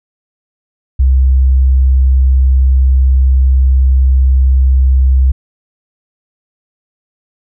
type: tone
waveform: sine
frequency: 65.41 Hz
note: C2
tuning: in tune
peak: -5 dBFS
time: 0.99-5.32 s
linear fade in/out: 10 ms
effects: none